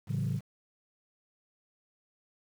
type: chord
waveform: sine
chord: F# minor seventh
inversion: first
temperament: equal with one note detuned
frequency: 110 / 138.59 / 164.81 / 189.32 Hz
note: A2 / C#3 / E3 / F#3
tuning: 0 / 0 / 0 / +40 cents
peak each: -32 / -31 / -35 / -36 dBFS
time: 0.07-0.41 s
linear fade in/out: 50 ms
effects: tanh soft clip ceiling -24 dBFS + 9-bit